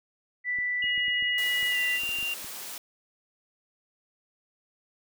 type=tone; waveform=sine; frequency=1975.5 Hz; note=B6; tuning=in tune; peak=-26 dBFS; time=0.44-2 s; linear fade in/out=50 ms
type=clicks; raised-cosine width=3 ms; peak=-36 dBFS; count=11; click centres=0.587 / 0.841 / 0.978 / 1.082 / 1.225 / 1.629 / 2.035 / 2.091 / 2.187 / 2.228 / 2.445 s
type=tone with pitch glide; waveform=sine; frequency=2886 to 2783 Hz; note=F#7 to F7; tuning=-44 to -7 cents; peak=-28 dBFS; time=0.82-2.34 s; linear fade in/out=5 ms; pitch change=-63 cents; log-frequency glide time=1.7-1.77 s
type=high-pass noise; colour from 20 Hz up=white; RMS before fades=-39 dBFS; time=1.38-2.78 s; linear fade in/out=2 ms; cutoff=250 Hz; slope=12 dB/octave
effects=none